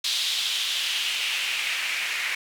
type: noise with band-pass filter sweep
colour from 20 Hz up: white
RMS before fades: -27 dBFS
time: 0.04-2.35 s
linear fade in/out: 5 ms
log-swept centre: 3800 to 2100 Hz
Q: 3
effects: none